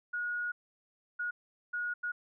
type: tone bursts at uneven times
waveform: sine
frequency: 1447 Hz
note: F#6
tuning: 39 cents flat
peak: -32 dBFS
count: 4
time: 0.13-0.52 / 1.19-1.31 / 1.73-1.94 / 2.03-2.12 s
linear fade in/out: 10 ms
effects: none